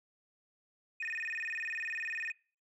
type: tone with vibrato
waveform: sine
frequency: 2140 Hz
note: C7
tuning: 38 cents sharp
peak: -33 dBFS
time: 1-2.32 s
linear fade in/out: 5 ms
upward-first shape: square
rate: 20 Hz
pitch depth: 270 cents each way
effects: noise-tail reverb RT60 0.4 s tail -25 dB re dry + tanh soft clip ceiling -33 dBFS